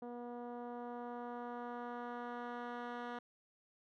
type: tone with low-pass filter sweep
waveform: 10% pulse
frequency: 241.3 Hz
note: B3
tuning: 40 cents flat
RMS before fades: -45 dBFS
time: 0.02-3.19 s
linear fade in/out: 5 ms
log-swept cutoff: 600 to 2300 Hz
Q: 0.92
effects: none